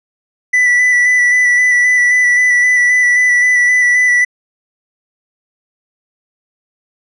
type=tone with vibrato; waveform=triangle; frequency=1975.5 Hz; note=B6; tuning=in tune; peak=-6 dBFS; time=0.53-4.25 s; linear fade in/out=10 ms; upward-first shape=square; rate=3.8 Hz; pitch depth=16 cents each way; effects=resampled to 24000 Hz